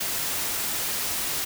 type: noise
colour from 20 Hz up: white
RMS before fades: -28 dBFS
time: 0-1.45 s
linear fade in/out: 10 ms
effects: none